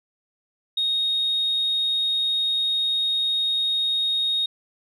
sine tone, 3729 Hz, A#7, in tune, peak -19 dBFS, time 0.77-4.46 s, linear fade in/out 5 ms, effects tanh soft clip ceiling -16 dBFS

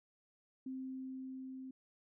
sine tone with level ramp, 261.6 Hz, C4, in tune, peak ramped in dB -40 to -45 dBFS, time 0.66-1.71 s, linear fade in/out 5 ms, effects none

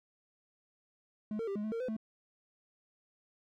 triangle tone with pitch steps, 212.9 / 455.9 / 395.1 / 208.8 / 216.7 / 458.9 / 508 / 219.6 Hz, G#3 / A#4 / G4 / G#3 / A3 / A#4 / B4 / A3, +43 / -39 / +14 / +10 / -26 / -27 / +49 / -3 cents, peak -32 dBFS, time 1.31-1.966 s, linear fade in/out 2 ms, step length 82 ms, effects none

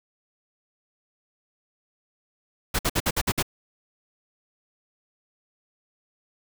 pink noise bursts, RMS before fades -23 dBFS, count 7, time 2.74-3.427 s, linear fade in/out 10 ms, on 51 ms, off 55 ms, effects none

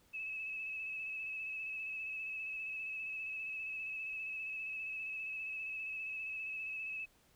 sine tone with vibrato, 2593 Hz, E7, 29 cents flat, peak -39 dBFS, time 0.13-7.06 s, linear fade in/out 20 ms, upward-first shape square, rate 15 Hz, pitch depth 24 cents each way, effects pink hiss -69 dBFS RMS until 7.35 s

